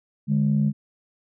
sine tone pair together, 146.94 / 207.8 Hz, D3 / G#3, +1 / +1 cents, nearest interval tritone, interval 600 cents, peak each -20 / -20 dBFS, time 0.27-0.73 s, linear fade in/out 50 ms, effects tanh soft clip ceiling -11 dBFS

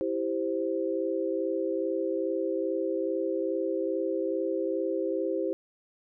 sine chord, C major, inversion first, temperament equal, 329.6 / 392 / 523.3 Hz, E4 / G4 / C5, 0 / 0 / 0 cents, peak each -31 dBFS, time 0.01-5.53 s, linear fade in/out 0 ms, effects none

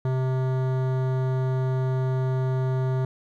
sine tone with hard clipping, 130 Hz, C3, 11 cents flat, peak -24 dBFS, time 0.05-3.05 s, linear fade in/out 2 ms, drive 16 dB, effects none

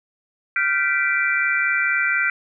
sine chord, G dominant seventh, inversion third, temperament equal with one note detuned, 1396.9 / 1541 / 1975.5 / 2349 Hz, F6 / G6 / B6 / D7, 0 / -30 / 0 / 0 cents, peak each -23 dBFS, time 0.56-2.3 s, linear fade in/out 2 ms, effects none

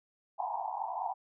pink band-pass noise, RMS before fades -36 dBFS, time 0.38-1.14 s, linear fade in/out 20 ms, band 710 to 980 Hz, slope 96 dB/octave, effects none

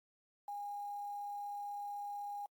sine tone with quantisation, 816 Hz, G#5, 31 cents flat, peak -40 dBFS, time 0.48-2.46 s, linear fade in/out 2 ms, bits 10, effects AAC 64 kbps

